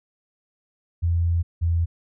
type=tone pair in turn; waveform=sine; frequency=85 / 84.22 Hz; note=F2 / E2; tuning=-46 / +38 cents; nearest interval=unison; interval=16 cents; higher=first; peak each=-18 dBFS; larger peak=neither; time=1.02-1.43 / 1.61-1.86 s; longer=first; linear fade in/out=20 ms; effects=none